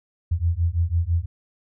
sine beating tone pair, 82 / 88 Hz, E2 / F2, -9 / +14 cents, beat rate 6 Hz, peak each -22 dBFS, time 0.31-1.26 s, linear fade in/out 10 ms, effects none

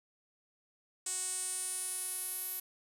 sawtooth tone with band-pass filter sweep, 370 Hz, F#4, in tune, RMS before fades -38 dBFS, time 1.06-2.6 s, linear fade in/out 5 ms, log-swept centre 8000 to 12000 Hz, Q 6.5, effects none

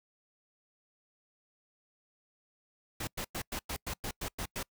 pink noise bursts, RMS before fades -37 dBFS, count 10, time 3-4.63 s, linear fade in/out 5 ms, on 73 ms, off 100 ms, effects noise-tail reverb RT60 0.1 s tail -26 dB re dry

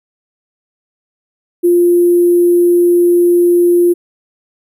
sine tone with sample-and-hold, 349.2 Hz, F4, in tune, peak -6 dBFS, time 1.63-3.94 s, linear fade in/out 20 ms, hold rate 11025 Hz, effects none

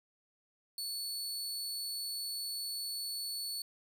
sawtooth tone, 4435 Hz, C#8, in tune, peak -34 dBFS, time 0.78-3.62 s, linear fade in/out 2 ms, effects none

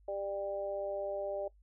harmonic tone, 198.2 Hz, G3, 19 cents sharp, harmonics 2 / 3 / 4, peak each -42 / -35 / -45 dBFS, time 0.08-1.48 s, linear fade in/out 5 ms, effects noise-tail reverb RT60 0.1 s tail -19 dB re dry + added 50 Hz sine -60 dBFS peak until 1.62 s

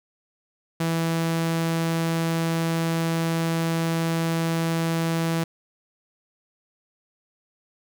sawtooth tone, 164.81 Hz, E3, in tune, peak -18 dBFS, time 0.8-5.44 s, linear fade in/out 5 ms, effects none

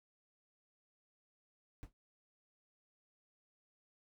brown noise with exponential decay, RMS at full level -44 dBFS, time 1.83-1.93 s, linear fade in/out 0 ms, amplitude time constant 20 ms, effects none

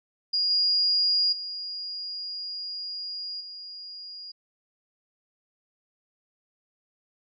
sine tone with level steps, 4855 Hz, D#8, 43 cents flat, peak -22 / -20 / -32 / -38 dBFS, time 0.33-4.32 s, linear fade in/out 10 ms, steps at 0.5 / 1.32 / 3.4 s, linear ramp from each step 10 ms, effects none

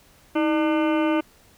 harmonic tone with a mistuned harmonic, 300 Hz, D4, 37 cents sharp, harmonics 1 / 2 / 3 / 4 / 5 / 7 / 8 / 9 / 10, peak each -20 / -26 / -30 / -32 / -34 / -37 / -38 / -39 / -40 dBFS, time 0.35-1.21 s, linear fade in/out 10 ms, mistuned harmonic 1, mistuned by +99 cents, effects pink hiss -55 dBFS RMS until 1.57 s

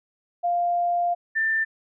sine tone pair in turn, 698.5 / 1783.1 Hz, F5 / A6, 0 / +23 cents, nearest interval octave + major third, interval 1623 cents, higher second, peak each -20 dBFS, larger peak neither, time 0.43-1.15 / 1.35-1.65 s, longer first, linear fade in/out 20 ms, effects none

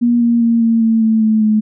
sine tone with pitch steps, 238.7 / 235.1 / 231.6 / 228.2 / 224.8 / 221.4 / 218.1 / 214.9 Hz, A#3 / A#3 / A#3 / A#3 / A3 / A3 / A3 / A3, +41 / +15 / -11 / -37 / +37 / +11 / -15 / -41 cents, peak -9 dBFS, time 0.01-1.61 s, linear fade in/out 20 ms, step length 200 ms, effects none

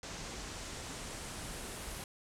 pink noise with low-pass filter sweep, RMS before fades -44 dBFS, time 0.03-2.04 s, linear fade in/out 2 ms, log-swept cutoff 6600 to 11000 Hz, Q 1.5, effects none

